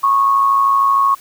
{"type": "tone with amplitude modulation", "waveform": "sine", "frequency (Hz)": 1100, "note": "C#6", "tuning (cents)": -14, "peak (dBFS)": -8, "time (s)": [0.03, 1.15], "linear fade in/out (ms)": 10, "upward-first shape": "sine", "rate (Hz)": 113, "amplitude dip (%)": 45, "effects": ["white hiss -43 dBFS RMS until 1.2 s"]}